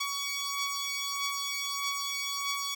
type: beating tone pair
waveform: 10% pulse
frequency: 1126 / 1127.6 Hz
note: C#6 / C#6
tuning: +27 / +29 cents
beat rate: 1.6 Hz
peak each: -24 / -29 dBFS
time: 0-2.75 s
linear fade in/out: 10 ms
effects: none